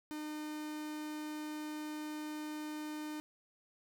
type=tone; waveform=45% pulse; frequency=304 Hz; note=D#4; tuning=40 cents flat; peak=-40 dBFS; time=0.11-3.2 s; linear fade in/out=0 ms; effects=none